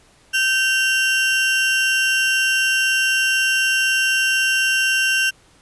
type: tone pair together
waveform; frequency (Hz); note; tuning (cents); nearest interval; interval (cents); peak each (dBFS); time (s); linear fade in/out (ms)
35% pulse; 1551 / 2764; G6 / F7; -19 / -19; minor seventh; 1000; -17; 0.33-5.31; 20
effects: pink hiss -53 dBFS RMS until 5.61 s + resampled to 24000 Hz